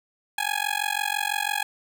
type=tone with amplitude modulation; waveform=15% pulse; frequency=830.6 Hz; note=G#5; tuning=in tune; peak=-14 dBFS; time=0.38-1.63 s; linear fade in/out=5 ms; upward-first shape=sine; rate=46 Hz; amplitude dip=100%; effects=none